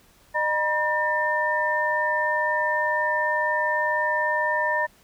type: tone cluster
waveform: sine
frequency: 609 / 961 / 1801 Hz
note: D#5 / B5 / A6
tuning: -37 / -48 / +40 cents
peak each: -27 / -25 / -24 dBFS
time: 0.34-4.87 s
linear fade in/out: 20 ms
effects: pink hiss -57 dBFS RMS until 5.03 s